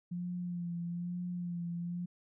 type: tone with vibrato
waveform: sine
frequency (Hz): 174.61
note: F3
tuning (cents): 0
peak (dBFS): -35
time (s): 0.11-2.06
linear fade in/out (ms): 10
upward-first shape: sine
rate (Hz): 1.1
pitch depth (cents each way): 33
effects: none